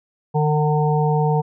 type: harmonic tone with a mistuned harmonic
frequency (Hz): 151.6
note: D#3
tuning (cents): -45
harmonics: 1 / 3 / 5 / 6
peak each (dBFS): -17 / -22 / -24 / -25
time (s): 0.34-1.42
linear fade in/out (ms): 20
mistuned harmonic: 5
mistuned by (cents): -20
effects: none